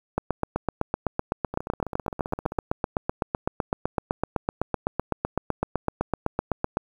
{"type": "two click trains", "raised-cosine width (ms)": 1, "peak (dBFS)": [-18, -9], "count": [17, 53], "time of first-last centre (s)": [[1.54, 2.586], [0.18, 6.771]], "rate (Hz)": [15.3, 7.89], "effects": ["8-bit"]}